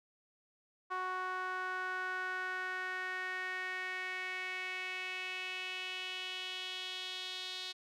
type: tone with band-pass filter sweep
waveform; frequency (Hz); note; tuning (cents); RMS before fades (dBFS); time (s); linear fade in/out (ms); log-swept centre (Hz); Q
sawtooth; 370; F#4; 0; -40; 0.9-7.73; 20; 1200 to 3800; 3.8
effects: none